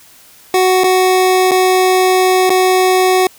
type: tone with dropouts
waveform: 25% pulse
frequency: 371.2 Hz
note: F#4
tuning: 6 cents sharp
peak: -5 dBFS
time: 0.54-3.27 s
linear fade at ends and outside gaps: 2 ms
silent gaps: 0.836-0.841 / 1.511-1.516 / 2.495-2.502 s
effects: white hiss -43 dBFS RMS until 3.38 s